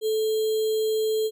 sine tone with sample-and-hold, 436.4 Hz, A4, 14 cents flat, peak -21 dBFS, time 0.01-1.31 s, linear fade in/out 50 ms, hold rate 3675 Hz, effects none

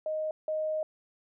sine tone pair in turn, 622.3 / 622.3 Hz, D#5 / D#5, 0 / 0 cents, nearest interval unison, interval 0 cents, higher neither, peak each -29 / -28 dBFS, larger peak second, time 0.06-0.31 / 0.48-0.83 s, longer second, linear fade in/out 2 ms, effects none

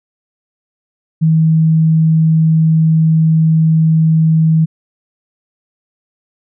sine tone, 160 Hz, D#3, 49 cents sharp, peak -7 dBFS, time 1.21-4.66 s, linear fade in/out 20 ms, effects none

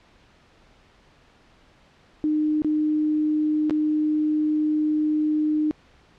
sine tone with dropouts, 305.3 Hz, D#4, 33 cents flat, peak -19 dBFS, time 2.24-5.71 s, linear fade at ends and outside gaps 0 ms, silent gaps 2.62-2.646 / 3.697-3.708 s, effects pink hiss -56 dBFS RMS until 6.18 s + low-pass 4000 Hz 12 dB/octave

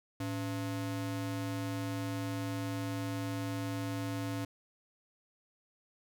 square ring-modulated tone, 196 Hz, G3, in tune, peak -32 dBFS, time 0.2-4.45 s, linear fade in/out 5 ms, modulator 86 Hz, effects none

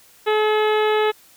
harmonic tone, 428.1 Hz, A4, 47 cents flat, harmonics 1 / 2 / 3 / 4 / 5 / 6 / 7 / 8 / 9, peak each -17 / -23 / -27 / -29 / -31 / -33 / -34 / -35 / -36 dBFS, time 0.26-1.12 s, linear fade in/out 20 ms, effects white hiss -51 dBFS RMS until 1.36 s

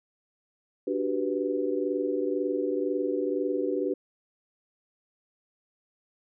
sine chord, G major seventh, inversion second, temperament equal, 293.7 / 370 / 392 / 493.9 Hz, D4 / F#4 / G4 / B4, 0 / 0 / 0 / 0 cents, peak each -31 dBFS, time 0.87-3.94 s, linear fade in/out 5 ms, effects none

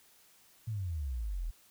sine exponential sweep, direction down, 116.54 to 37.84 Hz, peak -33 dBFS, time 0.67-1.51 s, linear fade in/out 10 ms, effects white hiss -63 dBFS RMS until 1.7 s

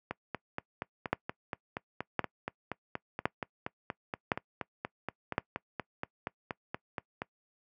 two click trains, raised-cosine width 0.5 ms, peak -19 / -11 dBFS, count 31 / 5, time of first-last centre 0.11-7.219 / 1.13-5.381 s, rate 4.22 / 0.941 Hz, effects noise-tail reverb RT60 0.1 s tail -23 dB re dry + high-pass 100 Hz 12 dB/octave

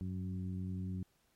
harmonic tone with a mistuned harmonic, 92.5 Hz, F#2, in tune, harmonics 1 / 2 / 3 / 4, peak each -39 / -40 / -50 / -57 dBFS, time 0.01-1.03 s, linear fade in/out 0 ms, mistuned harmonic 1, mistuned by +33 cents, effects pink hiss -74 dBFS RMS until 1.35 s + MP3 64 kbps

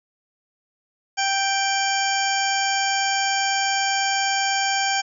harmonic tone with a mistuned harmonic, 784 Hz, G5, in tune, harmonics 1 / 2 / 3 / 4 / 6 / 7 / 8 / 9, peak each -23 / -26 / -28 / -29 / -31 / -31 / -32 / -33 dBFS, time 1.17-5.02 s, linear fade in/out 20 ms, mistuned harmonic 8, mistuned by +73 cents, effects none

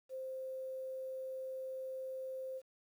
sine tone, 523.3 Hz, C5, in tune, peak -40 dBFS, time 0.09-2.62 s, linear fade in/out 50 ms, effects 11-bit

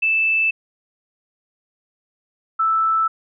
sine tone pair in turn, 2637 / 1318.5 Hz, E7 / E6, 0 / 0 cents, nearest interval octave, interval 1200 cents, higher first, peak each -15 dBFS, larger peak neither, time 0.02-0.51 / 2.59-3.08 s, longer neither, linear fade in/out 10 ms, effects none

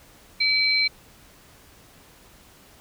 sine tone pair together, 2300 / 4114 Hz, D7 / C8, -37 / -30 cents, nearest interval minor seventh, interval 1007 cents, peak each -21 dBFS, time 0.4-0.88 s, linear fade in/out 10 ms, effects pink hiss -52 dBFS RMS until 2.8 s

